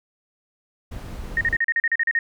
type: noise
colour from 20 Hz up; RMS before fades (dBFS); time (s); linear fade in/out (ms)
brown; -33; 0.91-1.57; 10
type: tone bursts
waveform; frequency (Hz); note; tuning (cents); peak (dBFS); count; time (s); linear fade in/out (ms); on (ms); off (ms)
sine; 1852; A#6; -12; -17; 11; 1.37-2.19; 2; 40; 38
effects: none